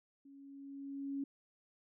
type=tone with level ramp; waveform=sine; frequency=277.2 Hz; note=C#4; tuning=in tune; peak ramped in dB=-55 to -35 dBFS; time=0.25-1.24 s; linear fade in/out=5 ms; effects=none